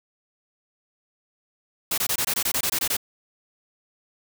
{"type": "noise bursts", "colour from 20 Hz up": "white", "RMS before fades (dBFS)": -24, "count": 12, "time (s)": [1.91, 2.968], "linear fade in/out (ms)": 5, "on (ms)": 68, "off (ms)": 22, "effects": []}